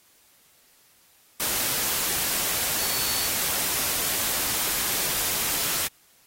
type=tone in noise; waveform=sine; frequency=4435 Hz; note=C#8; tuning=in tune; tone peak=-33 dBFS; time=2.79-3.27 s; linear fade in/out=0 ms; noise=white; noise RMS=-26 dBFS; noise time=1.4-5.87 s; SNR=-10 dB; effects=white hiss -59 dBFS RMS until 6.26 s + AAC 48 kbps